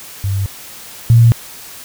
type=tone pair in turn; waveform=sine; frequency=98 / 116.54 Hz; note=G2 / A#2; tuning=0 / 0 cents; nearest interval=minor third; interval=300 cents; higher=second; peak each=-14 / -4 dBFS; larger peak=second; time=0.24-0.46 / 1.1-1.32 s; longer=neither; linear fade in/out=0 ms; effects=white hiss -34 dBFS RMS until 1.84 s